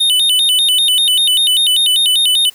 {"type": "tone with vibrato", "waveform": "square", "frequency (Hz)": 3322, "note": "G#7", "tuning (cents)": 0, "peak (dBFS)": -10, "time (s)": [0, 2.5], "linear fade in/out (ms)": 10, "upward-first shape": "square", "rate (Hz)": 5.1, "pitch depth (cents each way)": 180, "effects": ["white hiss -44 dBFS RMS until 2.54 s"]}